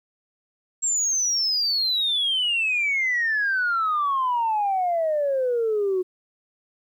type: exponential sweep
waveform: sine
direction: down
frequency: 7600 to 361.4 Hz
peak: -19 dBFS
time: 0.82-6.03 s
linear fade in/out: 20 ms
effects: tanh soft clip ceiling -16 dBFS + 10-bit